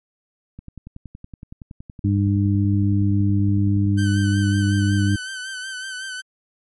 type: click train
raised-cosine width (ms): 5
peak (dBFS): -24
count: 36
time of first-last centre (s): 0.59-3.861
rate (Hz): 10.7
type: harmonic tone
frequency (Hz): 100.4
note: G2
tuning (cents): +42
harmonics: 1 / 2 / 3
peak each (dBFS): -17 / -22 / -23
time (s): 2.04-5.16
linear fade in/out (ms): 5
type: tone with vibrato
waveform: sawtooth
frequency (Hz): 1530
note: G6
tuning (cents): -42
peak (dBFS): -25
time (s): 3.97-6.22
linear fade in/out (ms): 20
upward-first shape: sine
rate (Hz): 5.4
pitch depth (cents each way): 43
effects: MP3 48 kbps